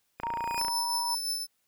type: tone with exponential growth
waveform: sawtooth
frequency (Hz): 2473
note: D#7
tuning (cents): -11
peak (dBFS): -29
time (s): 0.18-0.6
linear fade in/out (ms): 5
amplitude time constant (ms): 91
type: click train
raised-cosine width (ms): 0.5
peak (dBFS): -21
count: 15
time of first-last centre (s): 0.2-0.683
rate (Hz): 29
type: tone with pitch glide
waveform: sine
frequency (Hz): 932.3 to 953.5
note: A#5 to A#5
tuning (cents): 0 to +39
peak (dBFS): -30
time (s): 0.23-1.15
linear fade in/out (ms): 5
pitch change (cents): +39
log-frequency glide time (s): 0.46-0.91
type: tone with tremolo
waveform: sawtooth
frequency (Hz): 5274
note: E8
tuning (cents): 0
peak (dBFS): -25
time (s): 0.56-1.47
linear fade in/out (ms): 50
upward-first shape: triangle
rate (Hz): 5.7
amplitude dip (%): 50
effects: white hiss -74 dBFS RMS until 1.67 s